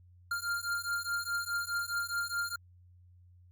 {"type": "beating tone pair", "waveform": "square", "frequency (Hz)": [1396.9, 1401.7], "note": ["F6", "F6"], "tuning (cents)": [0, 6], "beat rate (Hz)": 4.8, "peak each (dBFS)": [-36, -36], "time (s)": [0.31, 2.56], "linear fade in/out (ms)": 5, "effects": ["added 89 Hz sine -56 dBFS peak until 3.51 s", "Opus 48 kbps"]}